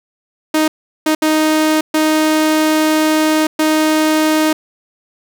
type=tone bursts at uneven times; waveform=sawtooth; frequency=311.1 Hz; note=D#4; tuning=in tune; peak=-7 dBFS; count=5; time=0.54-0.68 / 1.06-1.15 / 1.22-1.81 / 1.94-3.47 / 3.59-4.53 s; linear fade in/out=5 ms; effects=none